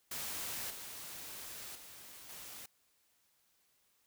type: noise with level steps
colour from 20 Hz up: white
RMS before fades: -41 / -47 / -53 / -49 dBFS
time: 0.11-2.66 s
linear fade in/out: 5 ms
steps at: 0.7 / 1.75 / 2.29 s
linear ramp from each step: 5 ms
effects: white hiss -74 dBFS RMS until 4.06 s